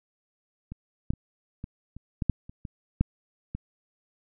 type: clicks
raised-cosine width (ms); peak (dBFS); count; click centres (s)
5; -25 / -12 / -26 / -23 / -29 / -15 / -9 / -30 / -24 / -9 / -20; 11; 0.72 / 1.105 / 1.136 / 1.641 / 1.966 / 2.222 / 2.297 / 2.495 / 2.652 / 3.01 / 3.55
effects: none